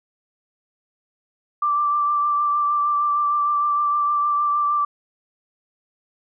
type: tone with vibrato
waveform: sine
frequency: 1174 Hz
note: D6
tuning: 1 cent flat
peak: -17 dBFS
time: 1.62-4.85 s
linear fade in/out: 5 ms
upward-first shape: triangle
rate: 6.5 Hz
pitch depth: 21 cents each way
effects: none